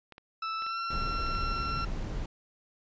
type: clicks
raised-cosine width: 0.3 ms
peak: -31 dBFS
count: 6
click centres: 0.123 / 0.181 / 0.622 / 0.665 / 1.266 / 1.351 s
type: tone with pitch glide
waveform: 40% pulse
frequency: 1318.5 to 1357.1 Hz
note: E6 to E6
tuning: 0 to +50 cents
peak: -31 dBFS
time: 0.42-1.85 s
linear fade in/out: 5 ms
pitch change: +50 cents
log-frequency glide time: 0.58-0.79 s
type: noise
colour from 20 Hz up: brown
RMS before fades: -34 dBFS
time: 0.9-2.26 s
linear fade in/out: 5 ms
effects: resampled to 16000 Hz